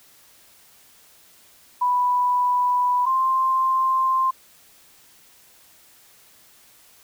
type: tone pair in turn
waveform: sine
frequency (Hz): 987.8 / 1049.1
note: B5 / C6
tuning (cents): 0 / +4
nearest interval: minor second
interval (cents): 104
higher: second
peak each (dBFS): -17 / -17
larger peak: neither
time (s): 1.81-3.06 / 3.06-4.31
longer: neither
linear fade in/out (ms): 10
effects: white hiss -53 dBFS RMS until 7.03 s